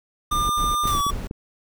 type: noise bursts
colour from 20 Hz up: brown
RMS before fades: -28 dBFS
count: 4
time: 0.31-1.273 s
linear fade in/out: 5 ms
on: 180 ms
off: 81 ms
type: tone with pitch glide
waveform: square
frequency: 1200 to 1141.2 Hz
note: D6 to C#6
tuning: +37 to +50 cents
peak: -21 dBFS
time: 0.31-1.11 s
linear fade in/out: 10 ms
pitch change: -87 cents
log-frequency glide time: 0.88-0.99 s
type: clicks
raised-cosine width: 3 ms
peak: -17 dBFS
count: 6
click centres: 0.492 / 0.642 / 0.855 / 0.951 / 1.066 / 1.311 s
type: noise with exponential decay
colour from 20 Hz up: white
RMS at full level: -32 dBFS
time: 0.87-1.28 s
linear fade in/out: 2 ms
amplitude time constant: 87 ms
effects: none